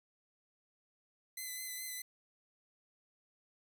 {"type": "tone with vibrato", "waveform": "5% pulse", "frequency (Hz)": 2027, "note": "B6", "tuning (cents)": 45, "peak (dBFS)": -31, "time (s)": [1.37, 2.02], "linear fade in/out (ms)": 5, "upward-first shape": "sine", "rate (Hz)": 4.8, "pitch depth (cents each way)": 22, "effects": []}